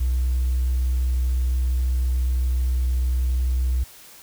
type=tone with hard clipping; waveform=sine; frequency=62.9 Hz; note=B1; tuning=32 cents sharp; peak=-19 dBFS; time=0-3.84 s; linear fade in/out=10 ms; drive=1 dB; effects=white hiss -46 dBFS RMS until 4.22 s